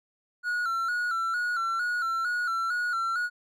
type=tone with vibrato; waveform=triangle; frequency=1400 Hz; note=F6; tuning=4 cents sharp; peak=-24 dBFS; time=0.43-3.3 s; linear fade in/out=50 ms; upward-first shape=square; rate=2.2 Hz; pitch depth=63 cents each way; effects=none